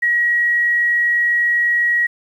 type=tone; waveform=sine; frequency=1906 Hz; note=A#6; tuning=38 cents sharp; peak=-13 dBFS; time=0.02-2.07 s; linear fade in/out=10 ms; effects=8-bit